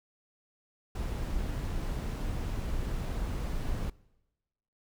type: noise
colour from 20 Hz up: brown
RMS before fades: -33 dBFS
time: 0.95-3.9 s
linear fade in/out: 5 ms
effects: noise-tail reverb RT60 1.0 s tail -23 dB re dry